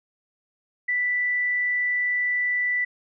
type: tone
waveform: sine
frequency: 1975.5 Hz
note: B6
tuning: in tune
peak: -21 dBFS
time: 0.88-2.85 s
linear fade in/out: 10 ms
effects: none